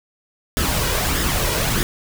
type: noise with flanger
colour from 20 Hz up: pink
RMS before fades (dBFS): -20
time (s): 0.57-1.83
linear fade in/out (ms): 0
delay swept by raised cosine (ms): 0.58 to 2.08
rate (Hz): 1.6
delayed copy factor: +0.5
effects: none